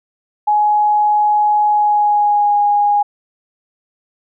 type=tone with pitch glide; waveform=sine; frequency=839 to 823.2 Hz; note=G#5 to G#5; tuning=+17 to -16 cents; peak=-10 dBFS; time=0.47-3.03 s; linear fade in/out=10 ms; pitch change=-33 cents; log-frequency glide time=1.67-2.6 s; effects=none